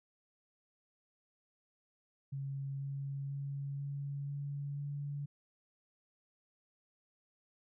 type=tone with pitch steps; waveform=sine; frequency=137.6 / 138.72 / 139.84 / 140.98 / 142.12 / 143.28 Hz; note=C#3 / C#3 / C#3 / C#3 / C#3 / D3; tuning=-12 / +2 / +16 / +30 / +44 / -42 cents; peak=-37 dBFS; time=2.32-5.26 s; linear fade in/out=10 ms; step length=490 ms; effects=none